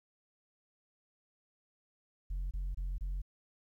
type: tone bursts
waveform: sine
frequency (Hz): 44.93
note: F1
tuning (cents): +50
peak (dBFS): -31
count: 4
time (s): 2.3-3.218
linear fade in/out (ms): 10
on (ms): 210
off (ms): 26
effects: tanh soft clip ceiling -33 dBFS + 12-bit